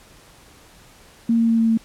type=tone with pitch steps; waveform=sine; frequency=230.5 / 229.2 / 227.9 / 226.5 / 225.2 Hz; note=A#3 / A#3 / A#3 / A#3 / A3; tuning=-19 / -29 / -39 / -50 / +40 cents; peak=-14 dBFS; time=1.29-1.775 s; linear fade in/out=5 ms; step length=97 ms; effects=pink hiss -49 dBFS RMS until 1.84 s + low-pass 12000 Hz 12 dB/octave